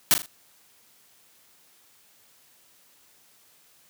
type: noise with echo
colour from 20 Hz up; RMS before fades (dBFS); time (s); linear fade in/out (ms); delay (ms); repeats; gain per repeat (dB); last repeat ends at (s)
white; -17; 0.11-0.14; 0; 40; 3; -9; 0.26
effects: white hiss -59 dBFS RMS until 3.89 s + high-pass 80 Hz 12 dB/octave